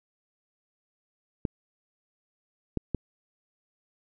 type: clicks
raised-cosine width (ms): 3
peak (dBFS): -14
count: 3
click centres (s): 1.452 / 2.773 / 2.947
effects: none